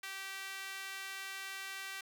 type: tone with high-pass filter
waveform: sawtooth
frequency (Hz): 388.1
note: G4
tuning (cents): -17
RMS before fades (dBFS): -44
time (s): 0.03-2.01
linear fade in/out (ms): 5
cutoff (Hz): 1800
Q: 1.5
effects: none